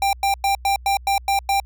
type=tone bursts; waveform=square; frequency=791 Hz; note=G5; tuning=15 cents sharp; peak=-17 dBFS; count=8; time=0.02-1.6 s; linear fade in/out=2 ms; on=110 ms; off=100 ms; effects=added 61 Hz sine -37 dBFS peak until 1.65 s